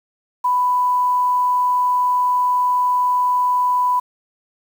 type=tone with quantisation; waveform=sine; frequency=993 Hz; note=B5; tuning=9 cents sharp; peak=-14 dBFS; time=0.44-4 s; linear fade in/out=10 ms; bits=7; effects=none